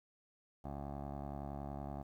15% pulse tone with low-pass filter, 70.7 Hz, C#2, 35 cents sharp, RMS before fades -44 dBFS, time 0.64-2.03 s, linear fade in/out 10 ms, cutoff 810 Hz, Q 2.9, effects 12-bit

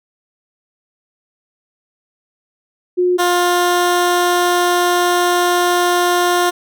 sine / 15% pulse tone pair in turn, 359.8 / 353.6 Hz, F#4 / F4, -48 / +22 cents, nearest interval unison, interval 30 cents, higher first, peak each -11 / -6 dBFS, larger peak second, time 2.97-3.18 / 3.18-6.51 s, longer second, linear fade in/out 20 ms, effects none

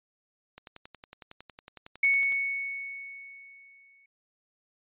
click train, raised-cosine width 0.2 ms, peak -27 dBFS, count 20, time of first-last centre 0.58-2.323 s, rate 10.9 Hz
sine tone with exponential decay, 2217 Hz, C#7, in tune, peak -19 dBFS, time 2.03-4.06 s, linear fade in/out 5 ms, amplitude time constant 440 ms
effects resampled to 8000 Hz

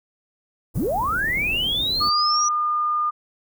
pink band-stop noise, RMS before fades -33 dBFS, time 0.74-2.1 s, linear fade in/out 20 ms, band 500 to 15000 Hz, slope 12 dB/octave
sine linear sweep, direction up, 58.27 to 5920 Hz, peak -20 dBFS, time 0.75-2.49 s, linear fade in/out 10 ms
sine tone, 1213 Hz, D#6, 44 cents flat, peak -19 dBFS, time 2-3.11 s, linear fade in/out 20 ms
effects none

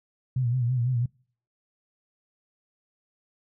sine tone with vibrato, 123.47 Hz, B2, in tune, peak -22 dBFS, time 0.36-1.06 s, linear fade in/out 5 ms, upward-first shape sine, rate 6 Hz, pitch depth 88 cents each way, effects noise-tail reverb RT60 0.5 s tail -26 dB re dry

